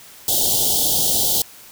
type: band-stop noise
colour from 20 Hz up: white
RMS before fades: -18 dBFS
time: 0.28-1.42 s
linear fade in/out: 2 ms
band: 870 to 3000 Hz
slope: 96 dB/octave
effects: white hiss -43 dBFS RMS until 1.71 s